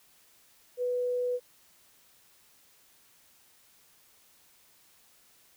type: tone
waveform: sine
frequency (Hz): 493.9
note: B4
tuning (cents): 0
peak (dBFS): -27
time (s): 0.77-1.4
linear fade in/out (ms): 50
effects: white hiss -62 dBFS RMS until 5.56 s